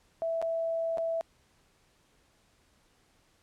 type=tone with dropouts; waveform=sine; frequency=659.3 Hz; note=E5; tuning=in tune; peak=-28 dBFS; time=0.22-1.21 s; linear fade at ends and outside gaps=0 ms; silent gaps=0.416-0.425 / 0.973-0.982 s; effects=pink hiss -67 dBFS RMS until 3.42 s + low-pass 10000 Hz 12 dB/octave